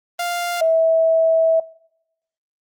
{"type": "tone pair in turn", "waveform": ["sawtooth", "sine"], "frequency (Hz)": [698.5, 650.7], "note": ["F5", "E5"], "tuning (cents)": [0, -23], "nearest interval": "minor second", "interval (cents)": 123, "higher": "first", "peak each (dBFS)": [-17, -13], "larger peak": "second", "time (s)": [[0.19, 0.61], [0.61, 1.6]], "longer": "second", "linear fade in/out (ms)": 5, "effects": ["noise-tail reverb RT60 0.8 s tail -23 dB re dry", "Opus 24 kbps"]}